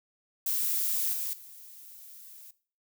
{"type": "noise with level steps", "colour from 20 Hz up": "violet", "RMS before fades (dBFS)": [-29, -33, -49], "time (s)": [0.46, 2.51], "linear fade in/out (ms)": 5, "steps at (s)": [1.13, 1.33], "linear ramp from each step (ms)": 5, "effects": ["noise-tail reverb RT60 0.4 s tail -17 dB re dry"]}